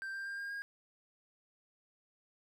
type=tone with pitch steps; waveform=triangle; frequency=1571 / 1584.7 / 1598.5 / 1612.4 / 1626.4 Hz; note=G6 / G6 / G6 / G6 / G#6; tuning=+3 / +18 / +33 / +48 / -37 cents; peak=-37 dBFS; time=0.02-0.62 s; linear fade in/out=0 ms; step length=120 ms; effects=none